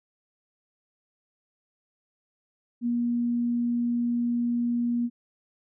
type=tone; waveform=sine; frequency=238.7 Hz; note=A#3; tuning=41 cents sharp; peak=-23 dBFS; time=2.81-5.1 s; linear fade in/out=50 ms; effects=none